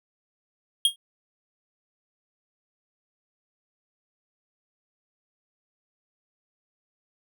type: tone with exponential decay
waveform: square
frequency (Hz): 3250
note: G#7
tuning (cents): -38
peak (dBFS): -14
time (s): 0.85-0.96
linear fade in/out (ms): 2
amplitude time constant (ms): 22
effects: none